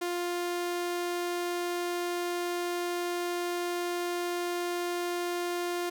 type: tone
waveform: sawtooth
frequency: 350.7 Hz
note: F4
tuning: 7 cents sharp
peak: -26 dBFS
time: 0.01-5.9 s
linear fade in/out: 10 ms
effects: none